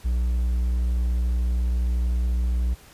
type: tone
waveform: triangle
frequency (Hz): 60.5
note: B1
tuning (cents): -35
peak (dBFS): -18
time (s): 0.04-2.75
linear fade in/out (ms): 20
effects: pink hiss -50 dBFS RMS until 2.93 s + resampled to 32000 Hz

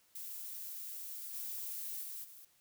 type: noise with level steps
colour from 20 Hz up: violet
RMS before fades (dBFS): -45 / -42 / -45 / -55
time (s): 0.15-2.45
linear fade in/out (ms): 5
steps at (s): 1.33 / 2.02 / 2.23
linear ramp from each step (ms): 20
effects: white hiss -70 dBFS RMS until 2.6 s

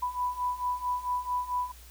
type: beating tone pair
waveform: sine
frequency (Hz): 987.8 / 992.3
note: B5 / B5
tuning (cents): 0 / +8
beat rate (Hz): 4.5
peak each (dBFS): -33 / -30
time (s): 0.02-1.72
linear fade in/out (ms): 10
effects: added 60 Hz sine -49 dBFS peak until 1.9 s + white hiss -54 dBFS RMS until 1.9 s

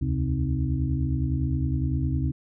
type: tone cluster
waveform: sine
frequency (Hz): 71.2 / 81 / 133 / 261.1 / 313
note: C#2 / E2 / C3 / C4 / D#4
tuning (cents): +47 / -30 / +29 / -3 / +10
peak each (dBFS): -28 / -30 / -26 / -32 / -34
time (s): 0.01-2.32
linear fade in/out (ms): 10
effects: none

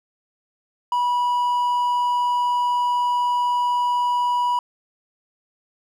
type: tone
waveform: triangle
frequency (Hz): 976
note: B5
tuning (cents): -21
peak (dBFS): -16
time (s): 0.92-4.59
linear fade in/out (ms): 2
effects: none

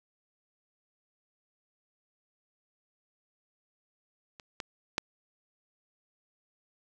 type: clicks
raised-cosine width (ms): 0.2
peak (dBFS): -29 / -18 / -10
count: 3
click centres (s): 4.398 / 4.602 / 4.981
effects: none

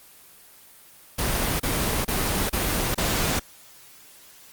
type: noise bursts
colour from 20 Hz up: pink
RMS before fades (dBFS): -24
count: 5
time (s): 1.18-3.396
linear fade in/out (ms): 10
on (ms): 420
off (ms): 29
effects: white hiss -50 dBFS RMS until 4.52 s + Opus 24 kbps

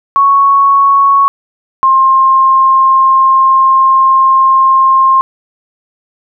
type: tone pair in turn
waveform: sine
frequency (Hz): 1108.7 / 1061.7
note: C#6 / C6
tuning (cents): 0 / +25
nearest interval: minor second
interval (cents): 75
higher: first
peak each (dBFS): -4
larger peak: neither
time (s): 0.16-1.28 / 1.83-5.21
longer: second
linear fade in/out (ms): 0
effects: none

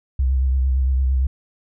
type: tone with vibrato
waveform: sine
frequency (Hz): 65.41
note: C2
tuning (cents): 0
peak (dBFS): -15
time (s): 0.19-1.27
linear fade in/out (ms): 5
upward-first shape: triangle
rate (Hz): 8.8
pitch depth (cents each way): 59
effects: none

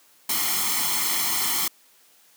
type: noise with comb filter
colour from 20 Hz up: white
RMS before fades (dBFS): -24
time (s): 0.29-1.68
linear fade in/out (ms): 5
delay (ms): 0.94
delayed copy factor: +0.75
effects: white hiss -57 dBFS RMS until 2.36 s + high-pass 200 Hz 12 dB/octave

